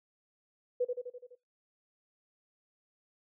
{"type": "tone with echo", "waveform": "sine", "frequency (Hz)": 493.9, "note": "B4", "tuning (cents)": 0, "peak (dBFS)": -26, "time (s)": [0.8, 0.85], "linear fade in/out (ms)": 10, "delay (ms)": 84, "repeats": 6, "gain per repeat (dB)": -4, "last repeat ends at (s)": 1.354, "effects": ["noise-tail reverb RT60 0.3 s tail -22 dB re dry"]}